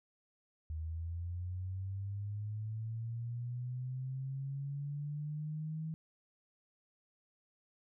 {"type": "linear sweep", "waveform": "sine", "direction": "up", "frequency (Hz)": [77.78, 160], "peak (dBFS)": -37, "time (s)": [0.7, 5.94], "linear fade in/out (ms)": 0, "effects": []}